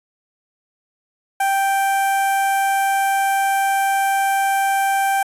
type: tone with notch filter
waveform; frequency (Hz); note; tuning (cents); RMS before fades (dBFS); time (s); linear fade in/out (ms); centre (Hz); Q
sawtooth; 784; G5; 0; -18; 1.4-5.23; 5; 4300; 0.57
effects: resampled to 32000 Hz